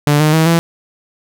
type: tone with pitch steps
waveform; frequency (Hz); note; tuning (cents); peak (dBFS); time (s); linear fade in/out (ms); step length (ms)
sawtooth; 146.83 / 153.33 / 160.12 / 167.21; D3 / D#3 / D#3 / E3; 0 / -25 / +50 / +25; -5; 0.07-0.59; 0; 130
effects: none